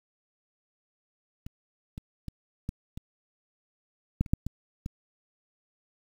clicks, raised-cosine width 5 ms, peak -28 / -26 / -24 / -19 / -26 / -11 / -30 / -10 / -20 / -21 dBFS, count 10, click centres 1.465 / 1.979 / 2.283 / 2.691 / 2.975 / 4.21 / 4.262 / 4.335 / 4.466 / 4.861 s, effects 8-bit

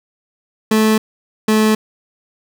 30% pulse tone pair in turn, 217.8 / 216.6 Hz, A3 / A3, -17 / -27 cents, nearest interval unison, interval 10 cents, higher first, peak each -8 dBFS, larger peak neither, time 0.71-0.98 / 1.48-1.75 s, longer neither, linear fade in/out 5 ms, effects none

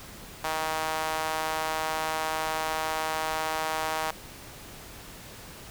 sawtooth tone with high-pass filter, 157.9 Hz, D#3, 26 cents sharp, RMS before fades -30 dBFS, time 0.44-4.11 s, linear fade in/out 5 ms, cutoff 810 Hz, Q 1.8, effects pink hiss -45 dBFS RMS until 5.7 s

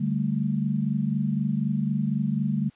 sine chord, D suspended fourth, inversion none, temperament equal with one note detuned, 146.41 / 196 / 220 Hz, D3 / G3 / A3, -5 / 0 / 0 cents, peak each -27 dBFS, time 0-2.7 s, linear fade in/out 10 ms, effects white hiss -61 dBFS RMS until 2.75 s + resampled to 8000 Hz

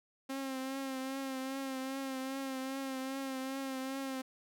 sawtooth tone with vibrato, 266.6 Hz, C4, 33 cents sharp, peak -33 dBFS, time 0.29-4.22 s, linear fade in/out 10 ms, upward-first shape triangle, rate 2.5 Hz, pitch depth 41 cents each way, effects none

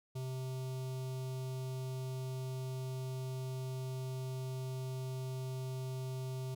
square tone with notch filter, 130 Hz, C3, 11 cents flat, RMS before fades -40 dBFS, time 0.15-6.55 s, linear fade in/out 10 ms, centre 1700 Hz, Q 0.82, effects none

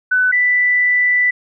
sine tone pair in turn, 1500 / 1980.4 Hz, F#6 / B6, +23 / +4 cents, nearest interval perfect fourth, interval 481 cents, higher second, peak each -11 dBFS, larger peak neither, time 0.11-0.32 / 0.32-1.31 s, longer second, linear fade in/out 10 ms, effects none

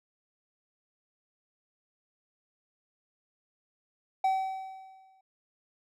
triangle tone with exponential decay, 764 Hz, G5, 45 cents flat, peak -20 dBFS, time 4.24-5.21 s, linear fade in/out 5 ms, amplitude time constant 210 ms, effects none

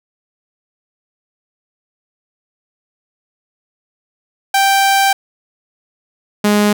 sawtooth tone pair in turn, 784 / 207.7 Hz, G5 / G#3, 0 / 0 cents, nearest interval octave + major seventh, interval 2300 cents, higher first, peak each -6 dBFS, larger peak neither, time 4.54-5.13 / 6.44-6.73 s, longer first, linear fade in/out 5 ms, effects none

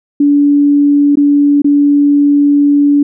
sine tone with dropouts, 287.6 Hz, D4, 36 cents flat, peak -5 dBFS, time 0.2-3.03 s, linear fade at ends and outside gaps 5 ms, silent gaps 1.156-1.171 / 1.62-1.644 s, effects none

